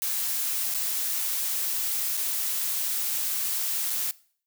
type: noise with dropouts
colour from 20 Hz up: blue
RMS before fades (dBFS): -28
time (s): 0.02-4.11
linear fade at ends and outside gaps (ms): 0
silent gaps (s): 0.74-0.746 / 2.169-2.174 / 3.899-3.903
effects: noise-tail reverb RT60 0.5 s tail -21 dB re dry